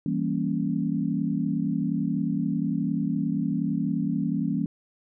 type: chord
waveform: sine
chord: E diminished seventh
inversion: none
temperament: equal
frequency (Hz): 164.81 / 196 / 233.1 / 277.2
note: E3 / G3 / Bb3 / Db4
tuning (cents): 0 / 0 / 0 / 0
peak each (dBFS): -29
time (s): 0.06-4.66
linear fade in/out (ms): 2
effects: none